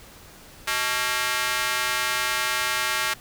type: tone with high-pass filter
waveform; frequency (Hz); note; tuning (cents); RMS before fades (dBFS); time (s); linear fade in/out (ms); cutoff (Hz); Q
square; 125; B2; +21; -25; 0.67-3.14; 10; 1500; 1.2
effects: pink hiss -47 dBFS RMS until 3.2 s